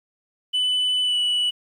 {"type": "tone with pitch glide", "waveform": "sine", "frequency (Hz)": [2996, 2953], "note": ["F#7", "F#7"], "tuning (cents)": [21, -4], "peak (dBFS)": -16, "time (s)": [0.53, 1.51], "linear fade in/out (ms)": 20, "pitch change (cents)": -25, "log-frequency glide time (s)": [1.03, 1.17], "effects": ["tanh soft clip ceiling -18 dBFS", "9-bit"]}